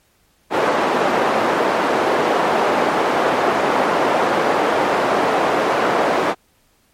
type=band-pass noise; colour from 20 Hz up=white; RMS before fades=-17 dBFS; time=0.5-6.35 s; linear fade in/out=50 ms; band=310 to 880 Hz; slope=12 dB/octave; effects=pink hiss -59 dBFS RMS until 6.93 s + MP3 64 kbps